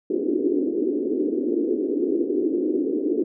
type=band-pass noise; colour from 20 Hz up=pink; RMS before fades=-23 dBFS; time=0.1-3.24 s; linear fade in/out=5 ms; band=280 to 410 Hz; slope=48 dB/octave; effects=none